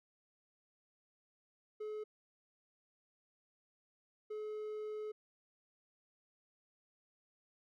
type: tone bursts at uneven times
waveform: triangle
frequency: 427 Hz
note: G#4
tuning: 48 cents sharp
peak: -38 dBFS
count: 2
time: 1.8-2.04 / 4.3-5.12 s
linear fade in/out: 10 ms
effects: none